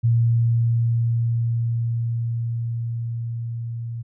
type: tone with level ramp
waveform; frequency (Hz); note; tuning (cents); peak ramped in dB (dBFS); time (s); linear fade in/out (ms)
sine; 116.54; A#2; 0; -14 to -27; 0.03-4.03; 20
effects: none